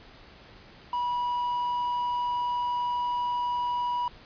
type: tone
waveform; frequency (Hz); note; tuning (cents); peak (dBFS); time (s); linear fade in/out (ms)
triangle; 974; B5; -24; -24; 0.93-4.08; 2
effects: pink hiss -51 dBFS RMS until 4.25 s + resampled to 11025 Hz